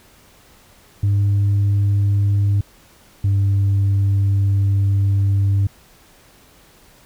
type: tone pair in turn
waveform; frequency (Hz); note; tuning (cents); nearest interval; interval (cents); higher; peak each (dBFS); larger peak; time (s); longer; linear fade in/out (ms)
sine; 100.7 / 98.91; G2 / G2; +47 / +16; unison; 31; first; -11; neither; 1.03-2.61 / 3.24-5.67; second; 5
effects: tanh soft clip ceiling -12 dBFS + pink hiss -50 dBFS RMS until 7.05 s

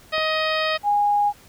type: harmonic tone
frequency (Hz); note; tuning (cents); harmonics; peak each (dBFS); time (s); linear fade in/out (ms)
628; D#5; +16; 1 / 2 / 3 / 4 / 5 / 6 / 7 / 8; -24 / -26 / -27 / -29 / -31 / -32 / -35 / -34; 0.12-0.78; 20
type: click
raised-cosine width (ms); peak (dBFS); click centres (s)
1; -22; 0.181
type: tone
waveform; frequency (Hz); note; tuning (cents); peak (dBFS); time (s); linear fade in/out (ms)
sine; 822; G#5; -18; -16; 0.83-1.33; 50
effects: pink hiss -50 dBFS RMS until 1.48 s

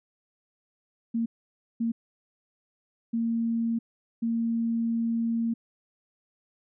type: tone bursts at uneven times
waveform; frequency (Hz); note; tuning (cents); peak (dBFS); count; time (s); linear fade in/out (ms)
sine; 230; A#3; -23; -24; 4; 1.14-1.26 / 1.8-1.92 / 3.13-3.79 / 4.22-5.54; 10
effects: none

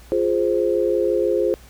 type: chord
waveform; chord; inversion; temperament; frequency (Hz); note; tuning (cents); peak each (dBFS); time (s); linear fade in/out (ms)
sine; F minor; none; equal; 349.2 / 415.3 / 523.3; F4 / Ab4 / C5; 0 / 0 / 0; -21; 0.12-1.54; 0
effects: added 60 Hz sine -44 dBFS peak until 1.69 s + pink hiss -49 dBFS RMS until 1.69 s

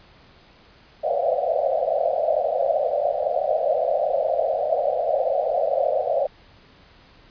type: band-pass noise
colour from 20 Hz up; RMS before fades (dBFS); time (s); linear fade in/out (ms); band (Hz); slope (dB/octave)
white; -22; 1.03-6.27; 10; 510 to 720; 96
effects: pink hiss -52 dBFS RMS until 7.3 s + resampled to 11025 Hz

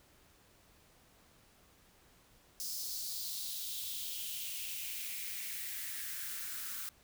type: noise with high-pass filter sweep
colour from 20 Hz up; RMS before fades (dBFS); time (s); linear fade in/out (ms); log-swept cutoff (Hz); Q
blue; -41; 2.6-6.89; 0; 5200 to 1300; 3.4
effects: pink hiss -65 dBFS RMS until 7.03 s

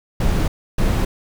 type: noise bursts at uneven times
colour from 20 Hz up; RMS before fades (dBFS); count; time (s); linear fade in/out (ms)
brown; -17; 2; 0.2-0.48 / 0.78-1.05; 5
effects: none

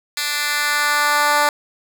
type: tone with high-pass filter sweep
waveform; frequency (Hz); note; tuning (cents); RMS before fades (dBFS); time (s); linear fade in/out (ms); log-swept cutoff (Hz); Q
10% pulse; 293.7; D4; 0; -18; 0.17-1.49; 2; 2800 to 730; 1.2
effects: none

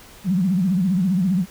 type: tone with vibrato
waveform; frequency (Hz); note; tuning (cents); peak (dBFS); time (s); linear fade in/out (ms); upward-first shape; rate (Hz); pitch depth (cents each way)
sine; 185; F#3; 0; -16; 0.24-1.46; 50; sine; 15; 150
effects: pink hiss -45 dBFS RMS until 1.5 s

